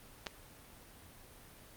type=clicks; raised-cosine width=0.2 ms; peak=-29 / -19 dBFS; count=2; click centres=0.263 / 0.268 s; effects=pink hiss -56 dBFS RMS until 1.76 s + Opus 32 kbps